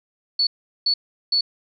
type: tone bursts at uneven times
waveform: sine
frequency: 4435 Hz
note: C#8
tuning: in tune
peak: -16 dBFS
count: 3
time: 0.39-0.47 / 0.86-0.94 / 1.32-1.41 s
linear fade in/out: 5 ms
effects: none